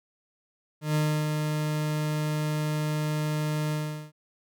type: tone with ADSR envelope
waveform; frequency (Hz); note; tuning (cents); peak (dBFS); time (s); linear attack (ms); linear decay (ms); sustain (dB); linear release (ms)
40% pulse; 152.2; D#3; -38; -21; 0.81-4.12; 140; 310; -4; 400
effects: none